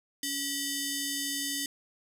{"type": "ring-modulated tone", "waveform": "10% pulse", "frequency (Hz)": 1652, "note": "G#6", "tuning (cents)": -10, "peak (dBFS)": -19, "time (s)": [0.23, 1.66], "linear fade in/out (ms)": 2, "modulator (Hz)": 1370, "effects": []}